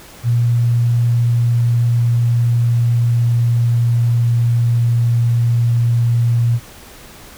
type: tone with pitch glide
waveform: sine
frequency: 118.9 to 118.08 Hz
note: A#2 to A#2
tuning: +35 to +23 cents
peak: -11 dBFS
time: 0.23-6.6 s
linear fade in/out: 50 ms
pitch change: -12 cents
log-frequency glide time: 0.74-4.88 s
effects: pink hiss -39 dBFS RMS until 7.37 s